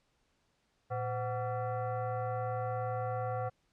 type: tone with frequency modulation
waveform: sine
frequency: 114.7 Hz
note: A#2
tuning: 28 cents flat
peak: -32 dBFS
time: 0.9-3.5 s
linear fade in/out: 20 ms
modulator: 627 Hz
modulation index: 1.4
effects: pink hiss -75 dBFS RMS until 3.72 s + low-pass 7000 Hz 12 dB/octave